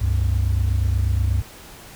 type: tone pair together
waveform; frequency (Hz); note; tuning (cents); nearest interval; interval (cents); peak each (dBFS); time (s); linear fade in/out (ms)
sine; 68.3 / 96.59; C#2 / G2; -25 / -25; tritone; 600; -18; 0.01-1.42; 10
effects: tanh soft clip ceiling -13 dBFS + pink hiss -42 dBFS RMS until 1.95 s